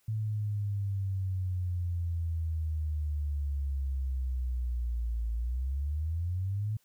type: exponential two-way sweep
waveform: sine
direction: down then up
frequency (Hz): 110 to 56 to 110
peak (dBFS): -29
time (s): 0.08-6.77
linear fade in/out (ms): 5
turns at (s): 5.32
effects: white hiss -70 dBFS RMS until 6.84 s